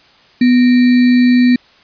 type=tone with sample-and-hold; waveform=sine; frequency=247.7 Hz; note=B3; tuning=5 cents sharp; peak=-6 dBFS; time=0.41-1.56 s; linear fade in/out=5 ms; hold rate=2100 Hz; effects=white hiss -47 dBFS RMS until 1.83 s + resampled to 11025 Hz